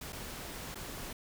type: noise with dropouts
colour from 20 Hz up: pink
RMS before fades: -43 dBFS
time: 0.01-1.13 s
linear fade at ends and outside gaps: 5 ms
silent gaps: 0.124-0.128 / 0.746-0.755 s
effects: none